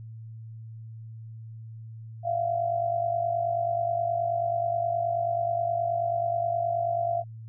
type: tone with amplitude modulation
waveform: sine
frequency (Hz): 685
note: F5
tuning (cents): -34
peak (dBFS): -21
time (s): 2.23-7.24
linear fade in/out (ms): 50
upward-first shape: sine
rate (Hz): 49.4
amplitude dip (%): 70
effects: added 112 Hz sine -39 dBFS peak until 7.48 s